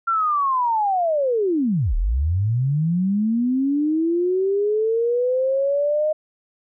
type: linear two-way sweep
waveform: sine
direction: down then up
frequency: 1377 to 34.65 to 621 Hz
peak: -17 dBFS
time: 0.07-6.13 s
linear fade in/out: 10 ms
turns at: 1.95 s
effects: none